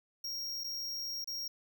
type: tone with dropouts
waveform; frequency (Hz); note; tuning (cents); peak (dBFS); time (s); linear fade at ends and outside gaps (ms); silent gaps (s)
square; 5588; F8; 0; -37; 0.24-1.48; 5; 0.637-0.642 / 1.244-1.274
effects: none